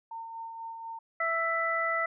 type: tone with tremolo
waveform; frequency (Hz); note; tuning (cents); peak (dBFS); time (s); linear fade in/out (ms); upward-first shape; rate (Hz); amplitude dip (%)
sine; 910; A#5; -42; -36; 0.11-0.99; 5; sine; 4.1; 35
type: harmonic tone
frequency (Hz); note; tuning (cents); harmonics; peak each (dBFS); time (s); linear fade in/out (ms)
662; E5; +7; 1 / 2 / 3; -33 / -30 / -30; 1.2-2.06; 5
effects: none